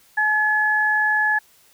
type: tone pair together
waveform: sine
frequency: 853 / 1706 Hz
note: G#5 / G#6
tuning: +46 / +46 cents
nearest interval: octave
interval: 1200 cents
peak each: -23 / -17 dBFS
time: 0.17-1.39 s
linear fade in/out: 10 ms
effects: white hiss -55 dBFS RMS until 1.73 s